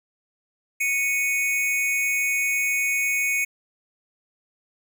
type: tone pair together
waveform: square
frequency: 2217 / 2489 Hz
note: C#7 / D#7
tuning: 0 / 0 cents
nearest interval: major second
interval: 200 cents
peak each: -23 / -27 dBFS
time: 0.8-3.45 s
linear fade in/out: 10 ms
effects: none